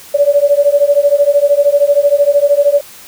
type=beating tone pair; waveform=sine; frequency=567 / 580 Hz; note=C#5 / D5; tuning=+39 / -22 cents; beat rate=13 Hz; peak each=-10 dBFS; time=0.14-2.81 s; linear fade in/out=10 ms; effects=white hiss -36 dBFS RMS until 3.07 s